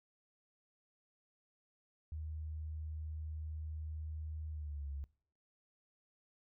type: tone with pitch glide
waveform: sine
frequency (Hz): 77.78 to 70.1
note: D#2 to C#2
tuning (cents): 0 to +20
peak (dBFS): -40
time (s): 2.12-5.04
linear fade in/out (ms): 0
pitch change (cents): -180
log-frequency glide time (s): 4.5-4.89
effects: noise-tail reverb RT60 0.5 s tail -21 dB re dry

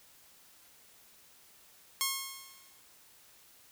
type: tone with exponential decay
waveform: 5% pulse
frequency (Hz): 1080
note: C#6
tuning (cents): -45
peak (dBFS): -15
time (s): 2.01-2.8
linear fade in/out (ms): 0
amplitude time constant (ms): 170
effects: white hiss -60 dBFS RMS until 3.71 s

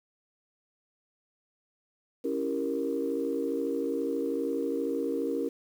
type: chord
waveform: sine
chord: C# diminished seventh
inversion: none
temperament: equal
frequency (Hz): 277.2 / 329.6 / 392 / 466.2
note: C#4 / E4 / G4 / Bb4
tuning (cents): 0 / 0 / 0 / 0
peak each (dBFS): -32 / -34 / -35 / -31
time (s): 2.24-5.49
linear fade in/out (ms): 10
effects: tanh soft clip ceiling -18 dBFS + 9-bit

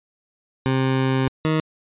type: tone pair in turn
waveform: 20% pulse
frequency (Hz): 132.1 / 157.09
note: C3 / D#3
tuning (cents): +17 / +17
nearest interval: minor third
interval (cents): 300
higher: second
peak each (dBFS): -13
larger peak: neither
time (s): 0.66-1.28 / 1.45-1.6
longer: first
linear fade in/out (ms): 0
effects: resampled to 8000 Hz

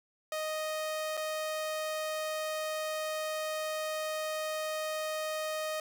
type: tone with dropouts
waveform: sawtooth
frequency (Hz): 622.3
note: D#5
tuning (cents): 0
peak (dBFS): -29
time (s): 0.32-5.8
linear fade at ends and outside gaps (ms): 2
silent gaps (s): 1.17-1.174
effects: none

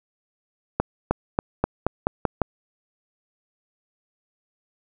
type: accelerating click train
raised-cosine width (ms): 1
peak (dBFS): -5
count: 8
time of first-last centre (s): 0.8-2.417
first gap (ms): 310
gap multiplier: 0.9
effects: none

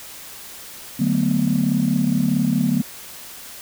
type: chord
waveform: sine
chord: B minor seventh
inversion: first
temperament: just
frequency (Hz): 148.16 / 185.21 / 222.2 / 246.9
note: D3 / F#3 / A3 / B3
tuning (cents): +16 / +2 / +17 / 0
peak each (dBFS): -23 / -21 / -21 / -20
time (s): 0.99-2.82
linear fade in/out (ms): 10
effects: tanh soft clip ceiling -8 dBFS + white hiss -38 dBFS RMS until 3.61 s

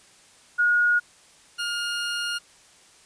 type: tone pair in turn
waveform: sine / 20% pulse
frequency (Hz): 1442 / 1419.7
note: F#6 / F6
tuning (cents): -45 / +28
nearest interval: unison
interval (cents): 27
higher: first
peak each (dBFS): -17 / -21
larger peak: first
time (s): 0.58-1 / 1.58-2.39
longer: second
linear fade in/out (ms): 20
effects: white hiss -54 dBFS RMS until 3.05 s + resampled to 22050 Hz

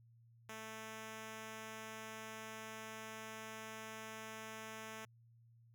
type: tone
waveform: 5% pulse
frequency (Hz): 220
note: A3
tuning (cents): 0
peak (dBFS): -36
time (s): 0.49-5.05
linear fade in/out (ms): 2
effects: added 116 Hz sine -63 dBFS peak until 5.74 s

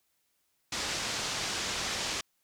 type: low-pass noise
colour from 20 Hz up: white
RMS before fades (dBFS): -34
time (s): 0.72-2.21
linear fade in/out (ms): 5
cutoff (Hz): 6600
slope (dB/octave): 24
effects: white hiss -75 dBFS RMS until 2.43 s

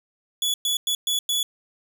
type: tone bursts at uneven times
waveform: sawtooth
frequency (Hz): 3414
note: G#7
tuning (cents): +47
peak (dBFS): -18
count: 5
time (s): 0.42-0.54 / 0.65-0.77 / 0.87-0.95 / 1.07-1.19 / 1.29-1.43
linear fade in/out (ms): 2
effects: none

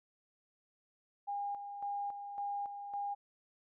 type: tone with tremolo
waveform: sine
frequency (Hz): 810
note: G#5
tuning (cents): -43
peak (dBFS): -35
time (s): 1.27-3.15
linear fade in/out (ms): 20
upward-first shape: square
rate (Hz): 1.8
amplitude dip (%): 55
effects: none

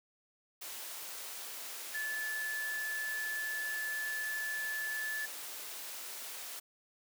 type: tone in noise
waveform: sine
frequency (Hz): 1735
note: A6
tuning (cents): -25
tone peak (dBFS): -35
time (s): 1.94-5.26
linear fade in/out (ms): 10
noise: white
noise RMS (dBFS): -44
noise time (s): 0.61-6.6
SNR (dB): +6
effects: high-pass 400 Hz 12 dB/octave

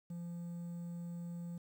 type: tone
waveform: triangle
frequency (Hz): 172.1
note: F3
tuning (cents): -25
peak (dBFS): -39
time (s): 0.1-1.58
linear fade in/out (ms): 5
effects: 11-bit

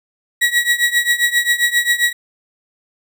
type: tone with tremolo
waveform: 35% pulse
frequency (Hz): 1918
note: A#6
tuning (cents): +49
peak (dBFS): -8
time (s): 0.41-2.13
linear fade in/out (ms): 10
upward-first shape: triangle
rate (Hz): 7.5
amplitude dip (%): 90
effects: none

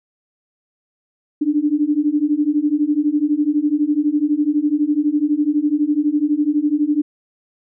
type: beating tone pair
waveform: sine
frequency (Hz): 290 / 302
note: D4 / D4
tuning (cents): -22 / +48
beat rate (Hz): 12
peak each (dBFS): -18 / -17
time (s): 1.41-7.02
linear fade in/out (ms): 10
effects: none

